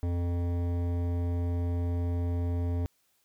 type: tone with hard clipping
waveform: sine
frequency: 86.9 Hz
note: F2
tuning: 8 cents flat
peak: -29 dBFS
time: 0.03-2.86 s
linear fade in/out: 0 ms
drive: 14 dB
effects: white hiss -71 dBFS RMS until 3.24 s